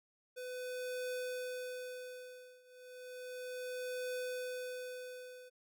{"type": "tone with tremolo", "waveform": "square", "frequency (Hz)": 502, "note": "B4", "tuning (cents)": 28, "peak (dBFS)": -38, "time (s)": [0.36, 5.5], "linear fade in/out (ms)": 20, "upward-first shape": "triangle", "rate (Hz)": 0.33, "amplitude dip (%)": 95, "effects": []}